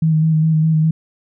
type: tone with vibrato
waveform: sine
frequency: 158.2 Hz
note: D#3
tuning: 29 cents sharp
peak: -11 dBFS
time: 0.02-0.91 s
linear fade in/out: 5 ms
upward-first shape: square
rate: 4.9 Hz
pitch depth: 20 cents each way
effects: none